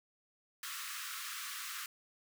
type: high-pass noise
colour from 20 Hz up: pink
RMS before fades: -43 dBFS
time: 0.63-1.86 s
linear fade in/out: 2 ms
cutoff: 1100 Hz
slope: 96 dB/octave
effects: none